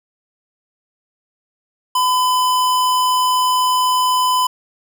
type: tone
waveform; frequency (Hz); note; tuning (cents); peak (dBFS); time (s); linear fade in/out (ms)
square; 1008; B5; +35; -14; 1.95-4.47; 5
effects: none